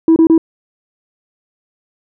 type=tone bursts; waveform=sine; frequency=325.6 Hz; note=E4; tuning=21 cents flat; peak=-3 dBFS; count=3; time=0.08-0.379 s; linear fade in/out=2 ms; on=81 ms; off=28 ms; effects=tanh soft clip ceiling -3 dBFS